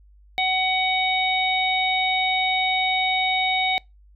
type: harmonic tone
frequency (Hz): 750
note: F#5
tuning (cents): +23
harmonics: 1 / 3 / 4 / 5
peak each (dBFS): -23 / -23 / -34 / -26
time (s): 0.38-3.78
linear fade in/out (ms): 0
effects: noise-tail reverb RT60 0.2 s tail -25 dB re dry + added 50 Hz sine -49 dBFS peak until 4.15 s